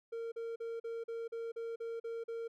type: tone bursts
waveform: triangle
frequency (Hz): 460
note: A#4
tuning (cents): -23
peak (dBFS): -36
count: 10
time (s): 0.12-2.48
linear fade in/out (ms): 10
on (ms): 200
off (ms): 40
effects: none